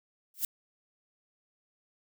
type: noise with exponential growth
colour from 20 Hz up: violet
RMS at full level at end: -25 dBFS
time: 0.34-0.45 s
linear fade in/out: 2 ms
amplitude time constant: 23 ms
effects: none